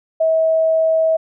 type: tone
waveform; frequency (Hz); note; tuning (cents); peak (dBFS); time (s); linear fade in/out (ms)
sine; 644; E5; -41; -12; 0.2-1.17; 10
effects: none